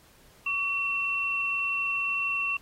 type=tone pair together; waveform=sine; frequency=1137.9 / 2711 Hz; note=C#6 / E7; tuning=+45 / +48 cents; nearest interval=octave + minor third; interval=1503 cents; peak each=-35 / -26 dBFS; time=0.46-2.57 s; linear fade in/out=5 ms; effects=pink hiss -58 dBFS RMS until 2.61 s + AAC 48 kbps